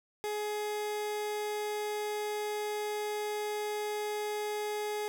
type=tone; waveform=30% pulse; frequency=420 Hz; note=G#4; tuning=19 cents sharp; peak=-30 dBFS; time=0.24-5.08 s; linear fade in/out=0 ms; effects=none